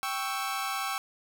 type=chord; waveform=sawtooth; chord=C# diminished; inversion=second; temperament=equal; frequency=784 / 1108.7 / 1318.5 Hz; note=G5 / C#6 / E6; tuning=0 / 0 / 0 cents; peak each=-31 dBFS; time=0.03-0.98 s; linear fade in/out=0 ms; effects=none